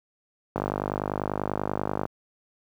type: click train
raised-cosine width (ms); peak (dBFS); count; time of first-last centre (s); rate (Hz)
1; -12; 76; 0.56-2.054; 50.2
effects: high-pass 80 Hz 12 dB/octave + 9-bit